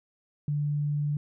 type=tone; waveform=sine; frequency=146.83 Hz; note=D3; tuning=in tune; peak=-25 dBFS; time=0.48-1.17 s; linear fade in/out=2 ms; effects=none